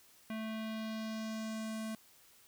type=tone with low-pass filter sweep; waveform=square; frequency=220 Hz; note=A3; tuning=in tune; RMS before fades=-40 dBFS; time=0.3-1.95 s; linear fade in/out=2 ms; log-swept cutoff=2600 to 11000 Hz; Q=1.6; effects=white hiss -63 dBFS RMS until 2.47 s